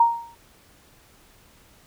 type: tone with exponential decay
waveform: sine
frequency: 932.3 Hz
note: A#5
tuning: in tune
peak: -10 dBFS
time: 0-0.35 s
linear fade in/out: 5 ms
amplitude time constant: 75 ms
effects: pink hiss -55 dBFS RMS until 1.86 s